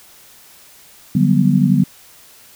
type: chord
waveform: sine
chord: G major seventh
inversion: second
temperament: just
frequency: 147 / 183.75 / 196 / 245 Hz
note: D3 / F#3 / G3 / B3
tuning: +2 / -12 / 0 / -14 cents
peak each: -16 dBFS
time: 1.15-1.84 s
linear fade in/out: 5 ms
effects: white hiss -45 dBFS RMS until 2.55 s